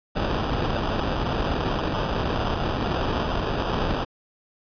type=noise with sample-and-hold; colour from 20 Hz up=pink; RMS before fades=-25 dBFS; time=0.15-4.05 s; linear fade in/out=20 ms; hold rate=2100 Hz; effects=resampled to 11025 Hz